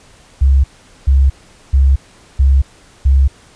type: tone bursts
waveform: sine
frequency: 67.6 Hz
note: C#2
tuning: 43 cents flat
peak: -6 dBFS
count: 5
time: 0.41-3.28 s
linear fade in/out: 10 ms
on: 230 ms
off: 430 ms
effects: pink hiss -45 dBFS RMS until 3.55 s + resampled to 22050 Hz